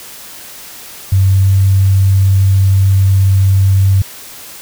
sine tone with pitch glide, 96.1 to 96.71 Hz, G2 to G2, -34 to -23 cents, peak -6 dBFS, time 1.12-4.02 s, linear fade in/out 5 ms, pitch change +11 cents, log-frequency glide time 1.23-1.49 s, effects white hiss -32 dBFS RMS until 4.61 s

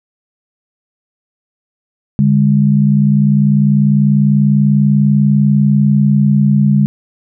sine tone pair together, 143.78 / 203.9 Hz, D3 / G#3, -36 / -32 cents, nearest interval tritone, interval 604 cents, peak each -10 dBFS, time 2.19-6.86 s, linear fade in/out 0 ms, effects none

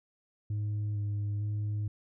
sine tone with vibrato, 103.83 Hz, G#2, in tune, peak -27 dBFS, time 0.5-1.88 s, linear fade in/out 5 ms, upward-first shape square, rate 1.1 Hz, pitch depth 15 cents each way, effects tanh soft clip ceiling -29 dBFS

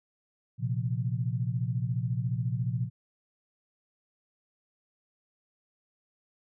sine chord, Bb suspended second, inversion none, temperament equal with one note detuned, 116.54 / 130.81 / 173.41 Hz, Bb2 / C3 / F3, 0 / 0 / -12 cents, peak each -30 / -31 / -36 dBFS, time 0.58-2.9 s, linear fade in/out 50 ms, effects none

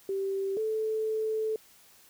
sine tone pair in turn, 389.5 / 437.2 Hz, G4 / A4, -11 / -11 cents, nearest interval major second, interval 200 cents, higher second, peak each -28 / -27 dBFS, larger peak second, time 0.09-0.57 / 0.57-1.56 s, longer second, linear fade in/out 2 ms, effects white hiss -58 dBFS RMS until 2.09 s

